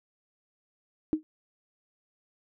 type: tone with exponential decay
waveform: sine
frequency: 311.1 Hz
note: D#4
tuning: in tune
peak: -18 dBFS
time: 1.13-1.23 s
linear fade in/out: 0 ms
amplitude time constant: 20 ms
effects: none